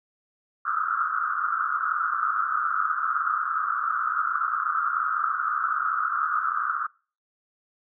white band-pass noise, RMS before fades -26 dBFS, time 0.65-6.87 s, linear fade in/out 10 ms, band 1200 to 1400 Hz, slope 96 dB/octave, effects noise-tail reverb RT60 0.4 s tail -26 dB re dry

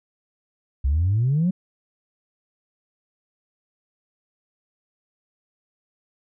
sine exponential sweep, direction up, 63.9 to 191.1 Hz, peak -16 dBFS, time 0.84-1.51 s, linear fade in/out 10 ms, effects tanh soft clip ceiling -14 dBFS

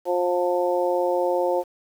harmonic tone, 177.5 Hz, F3, 28 cents sharp, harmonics 2 / 3 / 4 / 5, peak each -25 / -22 / -29 / -28 dBFS, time 0.05-1.64 s, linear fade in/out 50 ms, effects 8-bit

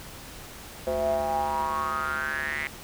square tone with band-pass filter sweep, 73.4 Hz, D2, in tune, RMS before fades -28 dBFS, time 0.87-2.67 s, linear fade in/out 0 ms, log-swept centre 560 to 2100 Hz, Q 8.5, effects pink hiss -43 dBFS RMS until 2.83 s

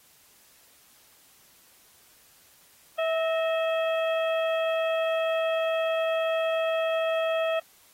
harmonic tone with a mistuned harmonic, 650 Hz, E5, 24 cents flat, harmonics 1 / 2 / 3 / 4 / 5, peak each -24 / -34 / -38 / -36 / -39 dBFS, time 2.98-7.6 s, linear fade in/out 10 ms, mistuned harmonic 3, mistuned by -81 cents, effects white hiss -58 dBFS RMS until 7.93 s + AAC 48 kbps

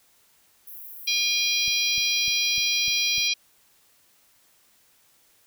pink high-pass noise, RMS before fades -41 dBFS, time 0.67-3.28 s, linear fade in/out 5 ms, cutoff 12000 Hz, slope 48 dB/octave
harmonic tone, 810 Hz, G#5, 43 cents flat, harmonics 3 / 4 / 5 / 6 / 7, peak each -26 / -27 / -28 / -29 / -29 dBFS, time 1.07-3.34 s, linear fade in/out 10 ms
click train, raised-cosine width 5 ms, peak -32 dBFS, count 6, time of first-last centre 1.68-3.182 s, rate 3.33 Hz
effects white hiss -61 dBFS RMS until 5.46 s

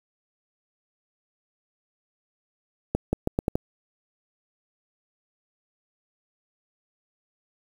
accelerating click train, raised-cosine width 2 ms, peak -9 dBFS, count 6, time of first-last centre 2.95-3.555 s, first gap 180 ms, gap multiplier 0.8, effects 7-bit

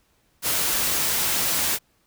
white noise, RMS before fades -23 dBFS, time 0.42-1.79 s, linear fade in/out 50 ms, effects pink hiss -65 dBFS RMS until 2.06 s

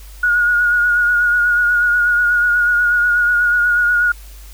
sine tone with vibrato, 1443 Hz, F#6, 44 cents flat, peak -11 dBFS, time 0.23-4.12 s, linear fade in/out 5 ms, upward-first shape sine, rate 8.2 Hz, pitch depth 29 cents each way, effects added 50 Hz sine -34 dBFS peak until 4.53 s + white hiss -44 dBFS RMS until 4.53 s

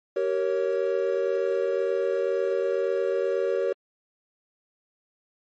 triangle chord, G diminished, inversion none, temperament equal with one note detuned, 384.2 / 466.2 / 554.4 Hz, G4 / Bb4 / Db5, -35 / 0 / 0 cents, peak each -25 dBFS, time 0.16-3.73 s, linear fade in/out 5 ms, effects MP3 32 kbps

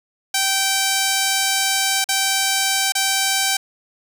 5% pulse tone with dropouts, 777 Hz, G5, 16 cents flat, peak -5 dBFS, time 0.34-3.57 s, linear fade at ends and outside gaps 5 ms, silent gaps 2.043-2.088 / 2.922-2.951 s, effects none

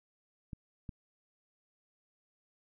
clicks, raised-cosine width 5 ms, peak -29 dBFS, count 2, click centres 0.532 / 0.892 s, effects none

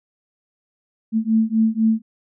sine beating tone pair, 220 / 224 Hz, A3 / A3, 0 / +31 cents, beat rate 4 Hz, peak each -18 dBFS, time 1.12-2.02 s, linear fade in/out 50 ms, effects none

